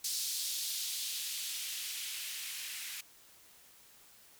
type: noise with band-pass filter sweep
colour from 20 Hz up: violet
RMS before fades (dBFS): -39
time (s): 0.04-3.01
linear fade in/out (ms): 5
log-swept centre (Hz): 4600 to 2100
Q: 1.6
effects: white hiss -60 dBFS RMS until 4.39 s